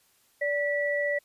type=tone pair together; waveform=sine; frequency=580 / 1952.3 Hz; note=D5 / B6; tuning=-22 / -20 cents; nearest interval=octave + major sixth; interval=2102 cents; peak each=-27 / -28 dBFS; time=0.41-1.19 s; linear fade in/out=10 ms; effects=white hiss -65 dBFS RMS until 1.24 s + resampled to 32000 Hz